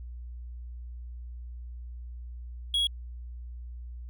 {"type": "tone", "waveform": "triangle", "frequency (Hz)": 3322, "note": "G#7", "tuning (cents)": 0, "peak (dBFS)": -22, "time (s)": [2.74, 2.87], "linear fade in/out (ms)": 2, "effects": ["added 60 Hz sine -38 dBFS peak until 4.09 s"]}